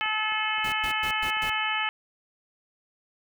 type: harmonic tone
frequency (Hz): 432.2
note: A4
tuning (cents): -31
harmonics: 2 / 3 / 4 / 5 / 6 / 7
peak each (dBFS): -32 / -32 / -32 / -32 / -32 / -32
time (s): 0.01-1.89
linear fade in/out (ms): 0
type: click train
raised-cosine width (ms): 0.5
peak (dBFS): -29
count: 6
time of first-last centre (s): 0.06-1.369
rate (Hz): 3.82
type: noise bursts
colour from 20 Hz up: pink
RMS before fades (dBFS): -38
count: 5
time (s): 0.64-1.5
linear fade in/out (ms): 5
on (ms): 84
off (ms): 110
effects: none